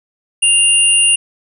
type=tone pair together; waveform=sine; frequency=2794 / 9409 Hz; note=F7 / D9; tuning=0 / +2 cents; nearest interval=octave + major sixth; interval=2102 cents; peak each=-11 dBFS; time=0.42-1.16 s; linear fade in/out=10 ms; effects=none